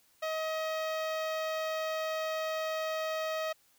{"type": "tone with notch filter", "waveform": "sawtooth", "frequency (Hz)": 633, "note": "D#5", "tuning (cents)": 30, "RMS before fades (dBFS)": -34, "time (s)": [0.22, 3.53], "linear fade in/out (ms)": 10, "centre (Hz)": 9600, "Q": 0.59, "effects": ["white hiss -67 dBFS RMS until 3.78 s"]}